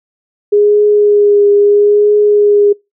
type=tone with vibrato; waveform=sine; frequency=412.3 Hz; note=G#4; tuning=13 cents flat; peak=-5 dBFS; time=0.52-2.73 s; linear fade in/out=10 ms; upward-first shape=triangle; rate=0.76 Hz; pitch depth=23 cents each way; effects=noise-tail reverb RT60 0.2 s tail -24 dB re dry